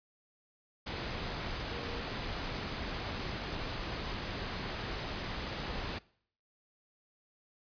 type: tone in noise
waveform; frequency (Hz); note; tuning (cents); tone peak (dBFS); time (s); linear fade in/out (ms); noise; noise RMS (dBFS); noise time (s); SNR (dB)
sine; 471.5; A#4; +20; -45; 1.71-2.01; 10; pink; -38; 0.86-5.99; -10
effects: noise-tail reverb RT60 0.6 s tail -22 dB re dry + resampled to 11025 Hz